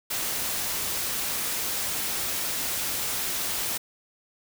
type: noise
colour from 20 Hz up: white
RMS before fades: -29 dBFS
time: 0.1-3.78 s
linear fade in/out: 10 ms
effects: none